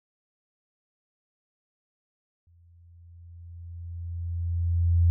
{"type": "tone with exponential growth", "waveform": "sine", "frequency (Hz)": 85.5, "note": "F2", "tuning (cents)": -36, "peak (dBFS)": -16, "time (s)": [2.47, 5.1], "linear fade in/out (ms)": 0, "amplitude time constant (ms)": 570, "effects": []}